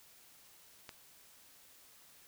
click, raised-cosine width 0.2 ms, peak -28 dBFS, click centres 0.892 s, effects white hiss -61 dBFS RMS until 2.27 s

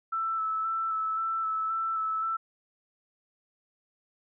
sine tone with vibrato, 1318.5 Hz, E6, in tune, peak -27 dBFS, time 0.12-2.37 s, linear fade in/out 10 ms, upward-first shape square, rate 1.9 Hz, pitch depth 15 cents each way, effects none

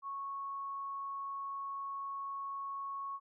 sine tone, 1104 Hz, C#6, 7 cents flat, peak -38 dBFS, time 0.02-3.2 s, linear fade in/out 50 ms, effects none

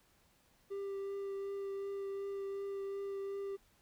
triangle tone with vibrato, 395.1 Hz, G4, 14 cents sharp, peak -36 dBFS, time 0.7-3.57 s, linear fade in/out 20 ms, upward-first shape triangle, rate 2.7 Hz, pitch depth 12 cents each way, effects pink hiss -70 dBFS RMS until 3.81 s

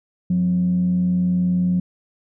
sine tone with frequency modulation, 180.1 Hz, F#3, 46 cents flat, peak -15 dBFS, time 0.3-1.8 s, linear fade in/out 5 ms, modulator 79.7 Hz, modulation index 0.25, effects tanh soft clip ceiling -11 dBFS

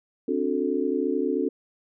sine chord, D dominant seventh, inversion third, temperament just, 264.3 / 293.7 / 367.1 / 440.5 Hz, C4 / D4 / F#4 / A4, +18 / 0 / -14 / +2 cents, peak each -28 dBFS, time 0.28-1.49 s, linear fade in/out 5 ms, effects none

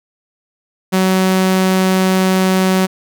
sawtooth tone, 187.7 Hz, F#3, 25 cents sharp, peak -7 dBFS, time 0.92-2.87 s, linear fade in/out 20 ms, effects none

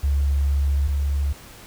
sine tone pair in turn, 70.3 / 70.64 Hz, C#2 / C#2, +25 / +33 cents, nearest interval unison, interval 8 cents, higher second, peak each -17 / -19 dBFS, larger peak first, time 0.03-0.88 / 0.88-1.33 s, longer first, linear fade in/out 10 ms, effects pink hiss -44 dBFS RMS until 1.66 s

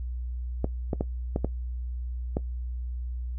clicks, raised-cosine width 2 ms, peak -13 dBFS, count 6, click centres 0.644 / 0.932 / 1.009 / 1.361 / 1.446 / 2.369 s, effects noise-tail reverb RT60 0.1 s tail -18 dB re dry + added 61 Hz sine -30 dBFS peak until 3.38 s

